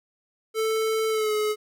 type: tone with pitch glide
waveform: square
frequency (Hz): 441.1 to 425.3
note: A4 to G#4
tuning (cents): +4 to +41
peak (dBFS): -23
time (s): 0.54-1.56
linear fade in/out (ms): 50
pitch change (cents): -63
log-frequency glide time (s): 1.09-1.33
effects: none